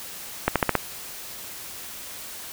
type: accelerating click train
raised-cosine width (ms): 0.5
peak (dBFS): -3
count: 5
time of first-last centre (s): 0.48-0.753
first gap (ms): 77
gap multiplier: 0.92
effects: white hiss -38 dBFS RMS until 2.52 s